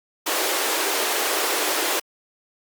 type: high-pass noise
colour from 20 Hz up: pink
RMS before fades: -23 dBFS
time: 0.26-2 s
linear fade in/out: 10 ms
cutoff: 320 Hz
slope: 48 dB/octave
effects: Opus 48 kbps

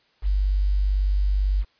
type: tone with quantisation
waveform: sine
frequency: 49 Hz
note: G1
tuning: in tune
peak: -18 dBFS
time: 0.22-1.65 s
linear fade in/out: 50 ms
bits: 8
effects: white hiss -63 dBFS RMS until 1.79 s + resampled to 11025 Hz

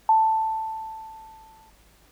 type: tone with exponential decay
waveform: sine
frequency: 883 Hz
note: A5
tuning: 6 cents sharp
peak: -13 dBFS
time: 0.09-1.7 s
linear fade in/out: 2 ms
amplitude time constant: 350 ms
effects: added 50 Hz sine -58 dBFS peak until 2.11 s + pink hiss -58 dBFS RMS until 2.11 s

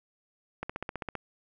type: click train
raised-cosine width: 0.5 ms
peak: -19 dBFS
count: 9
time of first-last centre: 0.63-1.153 s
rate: 15.3 Hz
effects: none

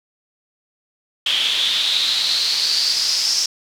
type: noise with band-pass filter sweep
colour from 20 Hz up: pink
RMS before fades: -19 dBFS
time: 1.26-3.46 s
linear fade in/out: 5 ms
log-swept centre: 3200 to 5400 Hz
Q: 7.2
effects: none

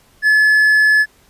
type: tone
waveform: triangle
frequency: 1718 Hz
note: A6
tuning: 42 cents flat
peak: -7 dBFS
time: 0.22-1.06 s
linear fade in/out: 50 ms
effects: pink hiss -52 dBFS RMS until 1.29 s + resampled to 32000 Hz

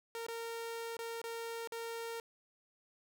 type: tone with dropouts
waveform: sawtooth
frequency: 460.6 Hz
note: A#4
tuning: 21 cents flat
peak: -36 dBFS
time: 0.15-2.2 s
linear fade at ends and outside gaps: 1 ms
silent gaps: 0.266-0.284 / 0.968-0.99 / 1.216-1.24 / 1.674-1.721 s
effects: 13-bit

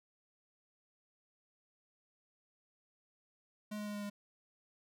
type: tone with pitch steps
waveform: square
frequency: 210.5 / 208.9 / 207.4 / 205.8 / 204.3 Hz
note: G#3 / G#3 / G#3 / G#3 / G#3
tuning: +24 / +10 / -2 / -16 / -28 cents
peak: -40 dBFS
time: 3.71-4.1 s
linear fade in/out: 10 ms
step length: 78 ms
effects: none

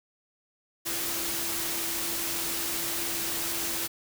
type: tone in noise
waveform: sine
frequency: 336.3 Hz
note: E4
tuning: 35 cents sharp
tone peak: -41 dBFS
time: 0.85-3.88 s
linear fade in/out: 20 ms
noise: white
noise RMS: -31 dBFS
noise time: 0.85-3.88 s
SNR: -13 dB
effects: none

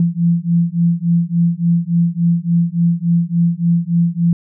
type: beating tone pair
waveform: sine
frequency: 168.5 / 172 Hz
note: E3 / F3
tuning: +38 / -26 cents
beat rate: 3.5 Hz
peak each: -15 dBFS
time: 0-4.33 s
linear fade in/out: 2 ms
effects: none

